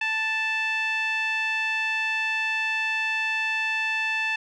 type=tone with low-pass filter; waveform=5% pulse; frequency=880 Hz; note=A5; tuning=in tune; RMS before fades=-26 dBFS; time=0.01-4.36 s; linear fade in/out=5 ms; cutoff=2300 Hz; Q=7.7; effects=none